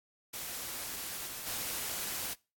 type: noise with level steps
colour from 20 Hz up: white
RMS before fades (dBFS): -40 / -42 / -37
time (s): 0.33-2.34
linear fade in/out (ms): 10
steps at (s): 1.27 / 1.46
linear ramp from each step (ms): 10
effects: noise-tail reverb RT60 0.3 s tail -24 dB re dry + AAC 64 kbps